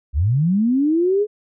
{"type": "linear sweep", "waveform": "sine", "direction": "up", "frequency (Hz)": [60.6, 428.6], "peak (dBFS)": -14, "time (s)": [0.13, 1.27], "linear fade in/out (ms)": 50, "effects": []}